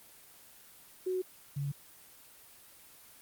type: tone pair in turn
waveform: sine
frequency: 370 / 141.18 Hz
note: F#4 / C#3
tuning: 0 / +32 cents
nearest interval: octave + perfect fourth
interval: 1668 cents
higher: first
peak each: -30 / -32 dBFS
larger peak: first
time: 1.06-1.22 / 1.56-1.72 s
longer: neither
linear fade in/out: 10 ms
effects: white hiss -56 dBFS RMS until 3.21 s + Opus 24 kbps